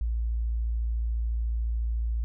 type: tone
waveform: sine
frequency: 57 Hz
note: A#1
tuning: 38 cents flat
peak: -25 dBFS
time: 0.01-2.24 s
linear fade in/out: 0 ms
effects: none